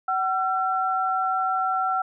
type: tone pair together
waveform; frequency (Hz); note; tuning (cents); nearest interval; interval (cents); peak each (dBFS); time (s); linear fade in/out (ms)
sine; 755.4 / 1353; F#5 / E6; +36 / +45; minor seventh; 1009; -24; 0.08-2.02; 5
effects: none